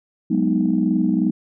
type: chord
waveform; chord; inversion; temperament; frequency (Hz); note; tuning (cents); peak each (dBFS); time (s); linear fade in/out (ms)
sine; G# minor seventh; third; equal; 185 / 207.7 / 246.9 / 311.1; F#3 / G#3 / B3 / D#4; 0 / 0 / 0 / 0; -21; 0.3-1.31; 10
effects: tanh soft clip ceiling -6 dBFS